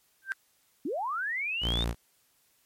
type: tone with exponential growth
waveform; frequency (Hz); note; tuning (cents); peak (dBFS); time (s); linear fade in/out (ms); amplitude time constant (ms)
sine; 1568; G6; 0; -23; 0.22-0.32; 0; 20
type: linear sweep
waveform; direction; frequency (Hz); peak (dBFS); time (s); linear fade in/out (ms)
sine; up; 240.9 to 3690; -29; 0.85-1.84; 5
type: tone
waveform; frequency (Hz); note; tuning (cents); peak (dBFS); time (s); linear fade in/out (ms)
sawtooth; 58.27; A#1; 0; -24; 1.61-1.95; 50
effects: white hiss -68 dBFS RMS until 2.65 s + MP3 64 kbps